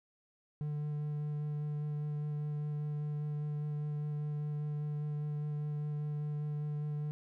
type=tone with vibrato; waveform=triangle; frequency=148.8 Hz; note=D3; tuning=23 cents sharp; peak=-32 dBFS; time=0.61-7.11 s; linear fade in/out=0 ms; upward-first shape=sine; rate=5 Hz; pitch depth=10 cents each way; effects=none